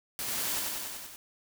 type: noise with echo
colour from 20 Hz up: white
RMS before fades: -35 dBFS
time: 0.19-0.59 s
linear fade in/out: 0 ms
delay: 95 ms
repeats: 6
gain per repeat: -2 dB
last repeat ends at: 1.16 s
effects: none